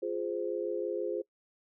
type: chord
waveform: sine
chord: F minor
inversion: none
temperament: equal with one note detuned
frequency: 349.2 / 415.3 / 518.7 Hz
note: F4 / Ab4 / C5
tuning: 0 / 0 / -15 cents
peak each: -35 / -35 / -36 dBFS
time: 0.02-1.22 s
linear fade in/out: 10 ms
effects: noise-tail reverb RT60 0.1 s tail -22 dB re dry